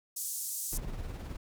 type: band-pass noise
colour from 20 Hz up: pink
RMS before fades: -37 dBFS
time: 0.16-0.78 s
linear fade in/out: 10 ms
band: 6700 to 15000 Hz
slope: 24 dB/octave
type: noise with tremolo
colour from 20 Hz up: brown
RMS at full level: -36 dBFS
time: 0.72-1.37 s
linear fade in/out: 10 ms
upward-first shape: sine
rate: 19 Hz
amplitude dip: 45%
effects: none